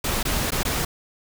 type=noise with dropouts; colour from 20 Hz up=pink; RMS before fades=-24 dBFS; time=0.04-0.85 s; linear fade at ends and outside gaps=5 ms; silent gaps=0.23-0.251 / 0.506-0.519 / 0.632-0.65 s; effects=none